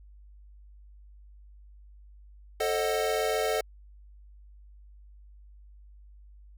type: chord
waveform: square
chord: A diminished seventh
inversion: none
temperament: equal with one note detuned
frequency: 440 / 534.9 / 622.3 / 740 Hz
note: A4 / C5 / Eb5 / Gb5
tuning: 0 / +38 / 0 / 0 cents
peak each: -30 / -34 / -32 / -34 dBFS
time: 2.6-3.61 s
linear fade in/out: 5 ms
effects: added 50 Hz sine -49 dBFS peak until 6.57 s